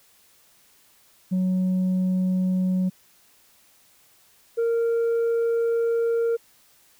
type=tone pair in turn; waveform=sine; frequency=185 / 463.2 Hz; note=F#3 / A#4; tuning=0 / -11 cents; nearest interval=octave + major third; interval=1589 cents; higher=second; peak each=-17 dBFS; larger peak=neither; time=1.31-2.9 / 4.57-6.37 s; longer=second; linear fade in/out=20 ms; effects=tanh soft clip ceiling -19 dBFS + white hiss -58 dBFS RMS until 6.99 s